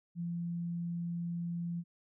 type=tone; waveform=sine; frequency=171.3 Hz; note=F3; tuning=33 cents flat; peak=-34 dBFS; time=0.15-1.84 s; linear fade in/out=50 ms; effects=none